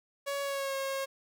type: tone with pitch glide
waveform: sawtooth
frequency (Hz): 561 to 541.9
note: C#5 to C#5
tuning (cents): +21 to -39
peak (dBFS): -28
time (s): 0.26-1.06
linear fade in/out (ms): 20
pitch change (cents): -60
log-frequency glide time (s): 0.42-0.75
effects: none